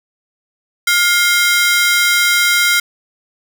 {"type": "ring-modulated tone", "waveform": "sawtooth", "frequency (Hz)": 1765, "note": "A6", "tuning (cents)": 5, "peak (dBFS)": -4, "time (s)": [0.87, 2.8], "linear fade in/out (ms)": 5, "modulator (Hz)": 355, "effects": []}